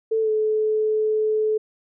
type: tone with pitch glide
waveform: sine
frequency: 443.9 to 431.8 Hz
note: A4 to A4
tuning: +15 to -33 cents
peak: -18 dBFS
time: 0.11-1.58 s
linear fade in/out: 10 ms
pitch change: -48 cents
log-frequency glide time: 0.21-0.3 s
effects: none